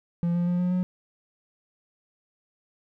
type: tone with pitch steps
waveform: triangle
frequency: 171.7 / 174.2 / 176.73 / 179.3 / 181.91 Hz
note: F3 / F3 / F3 / F3 / F#3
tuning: -29 / -4 / +21 / +46 / -29 cents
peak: -20 dBFS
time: 0.23-0.83 s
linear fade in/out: 0 ms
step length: 120 ms
effects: none